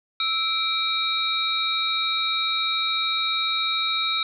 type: tone cluster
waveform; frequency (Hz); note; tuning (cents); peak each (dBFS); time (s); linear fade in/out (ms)
sine; 1313 / 2337 / 3800 / 4203; E6 / D7 / A#7 / C8; -7 / -9 / +33 / +7; -28 / -29 / -24 / -31; 0.2-4.23; 2
effects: none